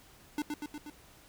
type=tone with echo; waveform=square; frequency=297.9 Hz; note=D4; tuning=25 cents sharp; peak=-31 dBFS; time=0.38-0.42 s; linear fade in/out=2 ms; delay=120 ms; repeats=4; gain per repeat=-3 dB; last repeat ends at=0.9 s; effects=pink hiss -58 dBFS RMS until 1.28 s